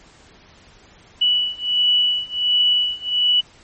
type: beating tone pair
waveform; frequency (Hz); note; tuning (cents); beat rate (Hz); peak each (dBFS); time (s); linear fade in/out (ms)
sine; 2951 / 2952.4; F#7 / F#7; -5 / -4; 1.4; -19 / -18; 1.21-3.41; 10
effects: pink hiss -49 dBFS RMS until 3.63 s + MP3 32 kbps